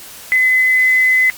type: tone with quantisation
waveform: sine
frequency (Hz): 2027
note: B6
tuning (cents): +45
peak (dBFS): -9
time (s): 0.32-1.3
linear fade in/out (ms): 0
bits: 6
effects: white hiss -35 dBFS RMS until 1.37 s + Opus 48 kbps